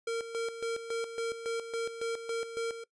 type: tone with tremolo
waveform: square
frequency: 460 Hz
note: A#4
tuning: 23 cents flat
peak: -31 dBFS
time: 0.07-2.84 s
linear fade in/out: 5 ms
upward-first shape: square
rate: 3.6 Hz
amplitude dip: 65%
effects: noise-tail reverb RT60 0.1 s tail -21 dB re dry + resampled to 22050 Hz